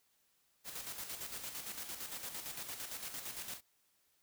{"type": "noise with tremolo", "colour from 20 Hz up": "white", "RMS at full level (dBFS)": -43, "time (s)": [0.64, 3.61], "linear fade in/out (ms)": 50, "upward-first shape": "square", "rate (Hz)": 8.8, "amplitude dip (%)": 50, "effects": ["white hiss -75 dBFS RMS until 4.22 s"]}